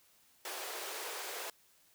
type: high-pass noise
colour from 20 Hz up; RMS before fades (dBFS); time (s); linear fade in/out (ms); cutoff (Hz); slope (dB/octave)
pink; -42; 0.45-1.5; 2; 380; 48
effects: white hiss -67 dBFS RMS until 1.94 s